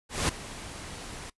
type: noise with ADSR envelope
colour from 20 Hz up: pink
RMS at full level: -25 dBFS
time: 0.09-1.3 s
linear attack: 200 ms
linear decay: 4 ms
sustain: -16 dB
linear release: 5 ms
effects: noise-tail reverb RT60 0.1 s tail -20 dB re dry + resampled to 24000 Hz